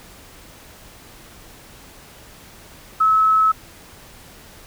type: tone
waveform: sine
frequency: 1295 Hz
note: E6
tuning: 31 cents flat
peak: -12 dBFS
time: 3-3.52 s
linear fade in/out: 10 ms
effects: pink hiss -44 dBFS RMS until 4.66 s